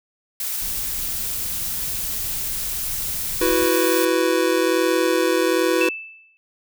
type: noise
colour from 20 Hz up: blue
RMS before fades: -26 dBFS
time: 0.4-4.05 s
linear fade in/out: 2 ms
type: noise with tremolo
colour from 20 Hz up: brown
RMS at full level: -36 dBFS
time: 0.61-3.67 s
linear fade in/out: 10 ms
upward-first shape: triangle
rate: 19 Hz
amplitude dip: 45%
type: chord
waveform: square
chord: E suspended second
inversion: none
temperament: just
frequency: 329.6 / 370.8 / 494.4 Hz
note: E4 / F#4 / B4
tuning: 0 / +4 / +2 cents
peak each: -22 dBFS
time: 3.41-5.89 s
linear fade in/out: 5 ms
type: tone with exponential decay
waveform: sine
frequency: 2637 Hz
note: E7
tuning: in tune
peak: -18 dBFS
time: 5.81-6.37 s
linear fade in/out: 0 ms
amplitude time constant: 120 ms
effects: none